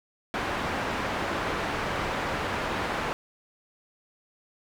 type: low-pass noise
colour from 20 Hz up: white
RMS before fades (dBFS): -30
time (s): 0.34-3.13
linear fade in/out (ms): 0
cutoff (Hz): 1500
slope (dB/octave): 12
effects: none